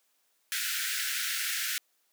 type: high-pass noise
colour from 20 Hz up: pink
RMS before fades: -32 dBFS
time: 0.52-1.78 s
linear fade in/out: 0 ms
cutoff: 1400 Hz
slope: 96 dB/octave
effects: white hiss -72 dBFS RMS until 2.12 s + high-pass 300 Hz 12 dB/octave